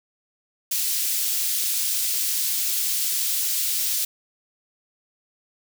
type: high-pass noise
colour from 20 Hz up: white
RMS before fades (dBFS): -24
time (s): 0.71-4.05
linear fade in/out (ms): 5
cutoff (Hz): 3600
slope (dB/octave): 12
effects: none